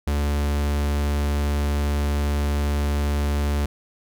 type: tone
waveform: 45% pulse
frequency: 72.5 Hz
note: D2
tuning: 22 cents flat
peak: -20 dBFS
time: 0.07-3.66 s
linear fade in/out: 5 ms
effects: none